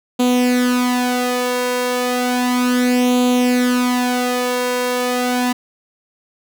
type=tone with flanger; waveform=sawtooth; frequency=248.2 Hz; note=B3; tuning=9 cents sharp; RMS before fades=-17 dBFS; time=0.19-5.53 s; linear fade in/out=10 ms; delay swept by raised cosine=0.28 to 1.88 ms; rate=0.33 Hz; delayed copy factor=+0.7; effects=none